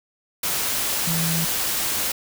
sine tone in noise, 164.81 Hz, E3, in tune, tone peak -23 dBFS, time 1.07-1.45 s, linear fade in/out 5 ms, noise white, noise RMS -24 dBFS, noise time 0.43-2.12 s, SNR -2 dB, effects none

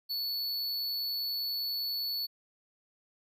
square tone, 4435 Hz, C#8, in tune, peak -32 dBFS, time 0.09-2.27 s, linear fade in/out 20 ms, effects none

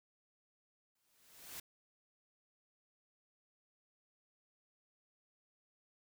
white noise with exponential growth, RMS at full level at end -45 dBFS, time 0.95-1.6 s, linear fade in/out 5 ms, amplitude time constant 140 ms, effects none

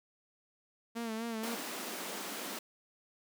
sawtooth tone with vibrato, 226.7 Hz, A#3, 48 cents flat, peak -32 dBFS, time 0.95-1.56 s, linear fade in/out 20 ms, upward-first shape sine, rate 4 Hz, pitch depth 57 cents each way
pink high-pass noise, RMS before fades -41 dBFS, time 1.43-2.59 s, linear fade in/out 5 ms, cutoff 200 Hz, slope 48 dB/octave
effects none

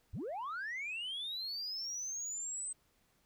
sine linear sweep, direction up, 53 to 8270 Hz, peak -36 dBFS, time 0.13-2.73 s, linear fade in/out 10 ms, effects tanh soft clip ceiling -36 dBFS + pink hiss -73 dBFS RMS until 3.25 s

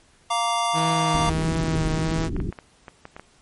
square chord, Bb major, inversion second, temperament just, 699.2 / 932.3 / 1165.4 Hz, F5 / Bb5 / D6, +2 / 0 / -14 cents, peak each -26 dBFS, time 0.3-1.3 s, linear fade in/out 10 ms
sawtooth tone with vibrato, 160.1 Hz, D#3, 50 cents sharp, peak -19 dBFS, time 0.73-2.3 s, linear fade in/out 50 ms, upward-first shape triangle, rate 1.5 Hz, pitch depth 28 cents each way
pink low-pass noise, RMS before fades -27 dBFS, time 1.14-2.51 s, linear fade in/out 10 ms, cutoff 410 Hz, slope 96 dB/octave
clicks, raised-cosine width 0.5 ms, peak -22 dBFS, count 12, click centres 1.421 / 1.596 / 1.66 / 2.239 / 2.365 / 2.402 / 2.526 / 2.588 / 2.882 / 3.054 / 3.165 / 3.196 s
effects pink hiss -57 dBFS RMS until 3.41 s + MP3 48 kbps

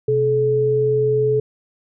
sine tone pair together, 128.01 / 429.7 Hz, C3 / A4, -37 / -41 cents, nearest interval octave + major sixth, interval 2096 cents, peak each -22 / -15 dBFS, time 0.08-1.4 s, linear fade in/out 5 ms, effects none

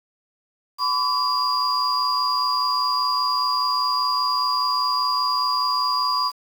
sine tone cluster, 1014 / 1139 / 4826 Hz, B5 / C#6 / D8, +45 / +47 / +46 cents, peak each -23 dBFS, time 0.78-6.32 s, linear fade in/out 50 ms, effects tanh soft clip ceiling -9 dBFS + 7-bit

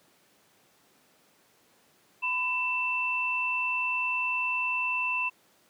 sine tone pair together, 1000 / 2670 Hz, B5 / E7, +21 / +22 cents, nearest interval octave + perfect fourth, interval 1701 cents, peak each -32 / -27 dBFS, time 2.22-5.3 s, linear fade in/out 20 ms, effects pink hiss -63 dBFS RMS until 5.69 s + high-pass 200 Hz 12 dB/octave

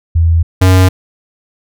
sine / square tone pair in turn, 82.7 / 92.91 Hz, E2 / F#2, +6 / +8 cents, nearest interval major second, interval 202 cents, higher second, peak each -6 / -5 dBFS, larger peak second, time 0.15-0.43 / 0.61-0.89 s, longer neither, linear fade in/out 10 ms, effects none

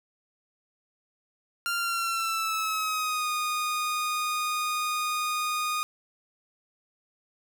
sawtooth tone with pitch glide, 1390 to 1231.2 Hz, F6 to D#6, -9 to -19 cents, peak -23 dBFS, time 1.66-5.83 s, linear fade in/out 0 ms, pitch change -210 cents, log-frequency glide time 1.77-3.3 s, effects none

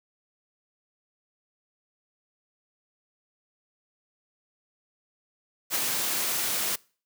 white noise with ADSR envelope, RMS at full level -25 dBFS, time 5.7-6.76 s, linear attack 49 ms, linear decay 27 ms, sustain -3 dB, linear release 9 ms, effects noise-tail reverb RT60 0.4 s tail -24 dB re dry + high-pass 150 Hz 12 dB/octave

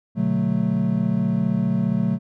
triangle chord, B minor seventh, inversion none, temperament equal with one note detuned, 123.47 / 147.77 / 185 / 220 Hz, B2 / D3 / F#3 / A3, 0 / +11 / 0 / 0 cents, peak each -25 / -25 / -20 / -21 dBFS, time 0.15-2.19 s, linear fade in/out 50 ms, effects none

